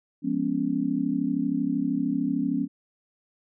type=chord; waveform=sine; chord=C# dominant seventh; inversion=first; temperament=equal with one note detuned; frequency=174.61 / 207.7 / 246.9 / 279.9 Hz; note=E#3 / G#3 / B3 / C#4; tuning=0 / 0 / 0 / +17 cents; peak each=-32 / -32 / -28 / -26 dBFS; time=0.22-2.68 s; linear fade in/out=50 ms; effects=none